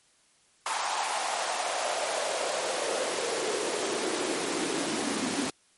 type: noise with high-pass filter sweep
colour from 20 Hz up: pink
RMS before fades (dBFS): -30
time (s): 0.66-5.5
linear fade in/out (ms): 2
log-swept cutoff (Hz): 910 to 250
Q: 3.3
effects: white hiss -64 dBFS RMS until 5.77 s + MP3 48 kbps